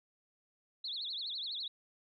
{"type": "tone with vibrato", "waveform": "sine", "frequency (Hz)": 3842, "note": "B7", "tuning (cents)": -48, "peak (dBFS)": -37, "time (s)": [0.84, 1.68], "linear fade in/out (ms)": 5, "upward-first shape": "triangle", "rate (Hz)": 12, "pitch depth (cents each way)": 270, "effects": []}